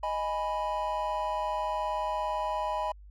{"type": "chord", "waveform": "triangle", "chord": "G# minor", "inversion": "second", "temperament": "equal", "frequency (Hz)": [622.3, 830.6, 987.8], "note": ["D#5", "G#5", "B5"], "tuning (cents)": [0, 0, 0], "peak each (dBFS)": [-32, -32, -30], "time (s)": [0.03, 2.92], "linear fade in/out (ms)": 5, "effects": ["added 50 Hz sine -47 dBFS peak until 3.1 s"]}